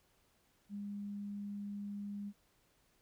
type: tone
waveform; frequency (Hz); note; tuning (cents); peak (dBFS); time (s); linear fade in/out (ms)
sine; 203.2; G#3; -38; -40; 0.69-2.33; 50
effects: pink hiss -73 dBFS RMS until 3.01 s